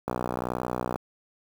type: click train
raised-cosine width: 1 ms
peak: -14 dBFS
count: 55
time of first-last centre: 0.08-0.958 s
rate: 61.5 Hz
effects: high-pass 80 Hz 12 dB/octave + 7-bit